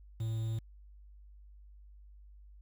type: tone with quantisation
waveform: triangle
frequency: 111.9 Hz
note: A2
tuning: 30 cents sharp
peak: -30 dBFS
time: 0.2-0.59 s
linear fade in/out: 5 ms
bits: 9
effects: added 50 Hz sine -52 dBFS peak until 2.61 s